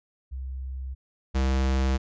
sine / square tone pair in turn, 65.41 / 66.02 Hz, C2 / C2, 0 / +16 cents, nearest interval unison, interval 16 cents, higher second, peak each -31 / -22 dBFS, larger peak second, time 0.31-0.95 / 1.34-1.98 s, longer neither, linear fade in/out 20 ms, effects resampled to 16000 Hz

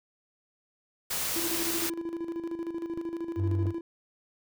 white noise, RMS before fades -31 dBFS, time 1.1-1.9 s, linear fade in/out 10 ms
triangle tone with tremolo, 335.1 Hz, E4, 29 cents sharp, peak -28 dBFS, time 1.36-3.81 s, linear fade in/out 2 ms, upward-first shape square, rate 13 Hz, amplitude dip 60%
clicks, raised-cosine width 2 ms, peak -27 dBFS, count 2, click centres 2.975 / 3.657 s
triangle tone, 96.5 Hz, G2, 27 cents flat, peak -23 dBFS, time 3.36-3.73 s, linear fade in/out 50 ms
effects none

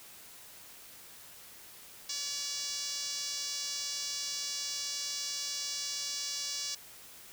5% pulse tone with band-pass filter, 571 Hz, D5, 49 cents flat, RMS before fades -37 dBFS, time 2.09-6.75 s, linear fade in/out 5 ms, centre 5500 Hz, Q 2.1, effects white hiss -52 dBFS RMS until 7.32 s

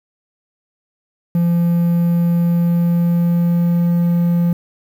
triangle tone with pitch glide, 171.4 to 172.49 Hz, F3 to F3, -32 to -21 cents, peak -10 dBFS, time 1.35-4.53 s, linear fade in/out 2 ms, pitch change +11 cents, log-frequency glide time 2.35-4.36 s, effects 7-bit

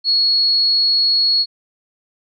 sine tone, 4341 Hz, C#8, 37 cents flat, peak -12 dBFS, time 0.04-1.46 s, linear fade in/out 50 ms, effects none

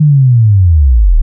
sine linear sweep, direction down, 155.56 to 32.32 Hz, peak -3 dBFS, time 0-1.22 s, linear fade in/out 10 ms, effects none

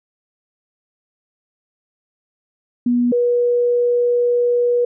sine tone pair in turn, 242.9 / 483.8 Hz, B3 / B4, -29 / -36 cents, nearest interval octave, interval 1193 cents, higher second, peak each -13 dBFS, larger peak neither, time 2.86-3.12 / 3.12-4.85 s, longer second, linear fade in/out 5 ms, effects none

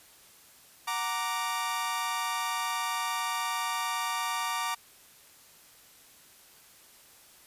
sawtooth chord, Gb augmented, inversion none, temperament equal, 740 / 932.3 / 1174.7 Hz, Gb5 / Bb5 / D6, 0 / 0 / 0 cents, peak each -35 / -29 / -29 dBFS, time 0.87-4.75 s, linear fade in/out 10 ms, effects white hiss -56 dBFS RMS until 7.46 s + resampled to 32000 Hz

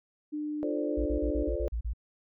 sine tone, 300 Hz, D4, 37 cents sharp, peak -31 dBFS, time 0.32-1.5 s, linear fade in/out 20 ms
sine chord, D minor seventh, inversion first, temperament equal, 349.2 / 440 / 523.3 / 587.3 Hz, F4 / A4 / C5 / D5, 0 / 0 / 0 / 0 cents, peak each -36 dBFS, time 0.63-1.68 s, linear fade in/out 0 ms
sine tone bursts, 57 Hz, A#1, 38 cents flat, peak -29 dBFS, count 8, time 0.97-1.935 s, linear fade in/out 10 ms, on 90 ms, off 35 ms
effects none

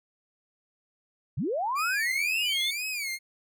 sine linear sweep, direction up, 94 to 3614 Hz, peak -26 dBFS, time 1.37-2.71 s, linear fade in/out 10 ms
sawtooth tone with vibrato, 2320 Hz, D7, 22 cents flat, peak -27 dBFS, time 1.75-3.19 s, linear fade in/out 50 ms, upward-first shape sine, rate 2 Hz, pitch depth 170 cents each way
effects none

